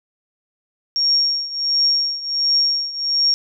sine tone with tremolo, 5550 Hz, F8, 12 cents flat, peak -12 dBFS, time 0.96-3.34 s, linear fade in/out 0 ms, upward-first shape triangle, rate 1.4 Hz, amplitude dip 85%, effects none

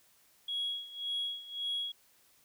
sine tone with tremolo, 3322 Hz, G#7, in tune, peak -30 dBFS, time 0.48-1.92 s, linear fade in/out 5 ms, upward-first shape sine, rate 1.8 Hz, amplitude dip 85%, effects tanh soft clip ceiling -28 dBFS + white hiss -66 dBFS RMS until 2.44 s

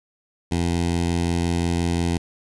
15% pulse tone with notch filter, 85.7 Hz, F2, 32 cents flat, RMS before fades -22 dBFS, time 0.51-2.18 s, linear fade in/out 10 ms, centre 1300 Hz, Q 1.4, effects resampled to 24000 Hz + 9-bit

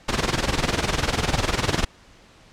pink noise with tremolo, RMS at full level -19 dBFS, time 0.08-1.85 s, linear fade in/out 10 ms, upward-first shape sine, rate 20 Hz, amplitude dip 80%, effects pink hiss -51 dBFS RMS until 2.52 s + low-pass 6000 Hz 12 dB/octave

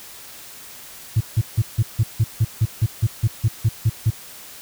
sine tone bursts, 110.9 Hz, A2, 14 cents sharp, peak -11 dBFS, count 15, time 1.16-4.105 s, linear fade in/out 10 ms, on 47 ms, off 160 ms, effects tanh soft clip ceiling -10 dBFS + white hiss -40 dBFS RMS until 4.61 s

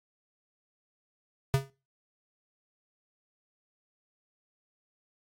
square tone with exponential decay, 135.9 Hz, C#3, 34 cents flat, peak -19 dBFS, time 1.54-1.7 s, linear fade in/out 0 ms, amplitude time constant 33 ms, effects noise-tail reverb RT60 0.3 s tail -20 dB re dry + AAC 48 kbps

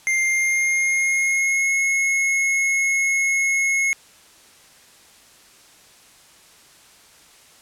square tone with pitch glide, 2104 to 2173 Hz, C7 to C#7, +9 to -35 cents, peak -18 dBFS, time 0.07-3.93 s, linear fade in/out 0 ms, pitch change +56 cents, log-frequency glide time 0.2-1.72 s, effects white hiss -50 dBFS RMS until 7.61 s + low-pass 10000 Hz 12 dB/octave

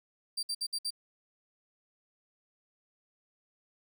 35% pulse tone bursts, 4699 Hz, D8, in tune, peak -30 dBFS, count 5, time 0.37-0.906 s, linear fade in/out 10 ms, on 60 ms, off 59 ms, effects none

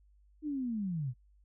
sine linear sweep, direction down, 311.1 to 115.8 Hz, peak -32 dBFS, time 0.42-1.14 s, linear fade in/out 50 ms, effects noise-tail reverb RT60 0.1 s tail -26 dB re dry + added 50 Hz sine -61 dBFS peak until 1.44 s

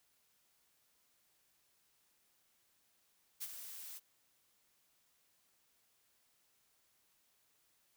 blue noise with ADSR envelope, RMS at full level -41 dBFS, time 3.4-4 s, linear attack 23 ms, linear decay 46 ms, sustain -8 dB, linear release 32 ms, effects white hiss -75 dBFS RMS until 7.96 s

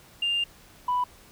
sine tone pair in turn, 2800 / 989.9 Hz, F7 / B5, +4 / +4 cents, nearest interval octave + tritone, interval 1800 cents, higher first, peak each -22 / -21 dBFS, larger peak second, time 0.22-0.44 / 0.88-1.04 s, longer first, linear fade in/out 5 ms, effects tanh soft clip ceiling -19 dBFS + pink hiss -53 dBFS RMS until 1.31 s

